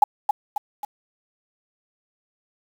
sine tone with echo, 830.6 Hz, G#5, in tune, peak -8 dBFS, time 0.02-0.04 s, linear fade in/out 5 ms, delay 270 ms, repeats 3, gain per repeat -6 dB, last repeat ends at 0.85 s, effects 7-bit

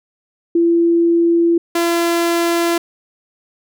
sine / sawtooth tone pair in turn, 338.3 / 339.9 Hz, E4 / F4, +45 / -47 cents, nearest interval unison, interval 8 cents, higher second, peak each -10 dBFS, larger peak neither, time 0.55-1.58 / 1.75-2.78 s, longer neither, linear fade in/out 5 ms, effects none

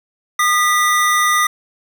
square tone pair together, 1221 / 1966 Hz, D#6 / B6, -33 / -8 cents, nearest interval minor sixth, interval 825 cents, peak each -15 / -17 dBFS, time 0.39-1.47 s, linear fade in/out 5 ms, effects 7-bit

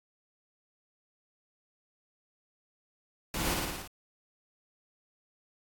pink noise with echo, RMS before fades -34 dBFS, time 3.34-3.54 s, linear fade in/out 2 ms, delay 56 ms, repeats 6, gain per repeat -2 dB, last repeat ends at 3.876 s, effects AAC 64 kbps

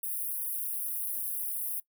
white high-pass noise, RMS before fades -34 dBFS, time 0.03-1.8 s, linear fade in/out 5 ms, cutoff 9500 Hz, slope 96 dB/octave, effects noise-tail reverb RT60 0.1 s tail -20 dB re dry

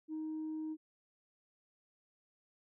sine tone, 312.9 Hz, D#4, 10 cents sharp, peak -36 dBFS, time 0.08-0.77 s, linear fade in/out 50 ms, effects tanh soft clip ceiling -35 dBFS

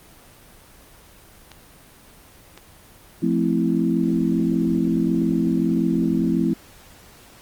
clicks, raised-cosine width 0.2 ms, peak -22 dBFS, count 2, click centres 1.517 / 2.576 s
sine chord, F major seventh, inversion none, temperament equal, 174.61 / 220 / 261.6 / 329.6 Hz, F3 / A3 / C4 / E4, 0 / 0 / 0 / 0 cents, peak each -23 dBFS, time 3.22-6.54 s, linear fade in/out 10 ms
effects pink hiss -48 dBFS RMS until 7.41 s + Opus 24 kbps

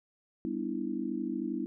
sine chord, E minor seventh, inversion first, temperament just, 197.78 / 247.2 / 296.7 / 329.6 Hz, G3 / B3 / D4 / E4, +16 / +2 / +18 / 0 cents, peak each -39 / -36 / -37 / -36 dBFS, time 0.45-1.66 s, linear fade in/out 0 ms, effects none

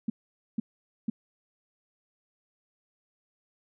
sine tone bursts, 223.2 Hz, A3, 25 cents sharp, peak -24 dBFS, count 3, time 0.08-1.1 s, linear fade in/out 5 ms, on 20 ms, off 480 ms, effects none

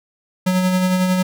square tone with tremolo, 184.2 Hz, F#3, 7 cents flat, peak -14 dBFS, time 0.46-1.23 s, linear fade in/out 10 ms, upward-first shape sine, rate 11 Hz, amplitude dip 35%, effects none

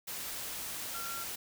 sine tone in noise, 1369 Hz, F6, 35 cents flat, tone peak -41 dBFS, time 0.94-1.24 s, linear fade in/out 10 ms, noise white, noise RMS -40 dBFS, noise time 0.07-1.36 s, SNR -4 dB, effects none

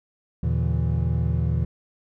triangle tone cluster, 78.4 / 116.8 / 141.9 / 163.7 Hz, D#2 / A#2 / C#3 / E3, +14 / +4 / +41 / -12 cents, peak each -22 / -23 / -28 / -25 dBFS, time 0.43-1.65 s, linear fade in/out 5 ms, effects none

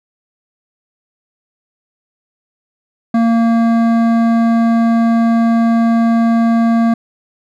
sine tone with hard clipping, 230 Hz, A#3, 23 cents flat, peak -11 dBFS, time 3.14-6.94 s, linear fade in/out 5 ms, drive 12 dB, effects none

